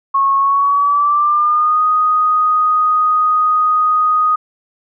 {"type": "tone with pitch glide", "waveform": "sine", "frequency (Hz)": [1096, 1244.5], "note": ["C#6", "D#6"], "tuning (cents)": [-20, 0], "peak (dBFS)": -10, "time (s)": [0.14, 4.36], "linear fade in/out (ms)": 10, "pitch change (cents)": 220, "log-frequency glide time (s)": [0.37, 1.83], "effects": []}